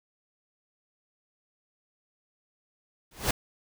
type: noise with exponential growth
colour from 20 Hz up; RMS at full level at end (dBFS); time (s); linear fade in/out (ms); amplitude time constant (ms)
pink; -21; 3.11-3.31; 5; 43
effects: none